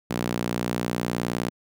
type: tone with high-pass filter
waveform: sawtooth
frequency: 59.6 Hz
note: A#1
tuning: 39 cents sharp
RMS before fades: -28 dBFS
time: 0.1-1.5 s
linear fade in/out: 10 ms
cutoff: 190 Hz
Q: 1.2
effects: none